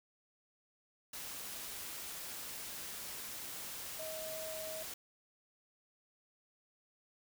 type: tone in noise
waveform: sine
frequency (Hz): 633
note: D#5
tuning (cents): +30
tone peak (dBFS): -43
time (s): 3.99-4.83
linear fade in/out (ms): 5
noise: white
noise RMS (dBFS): -45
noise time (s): 1.13-4.94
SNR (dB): -1
effects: none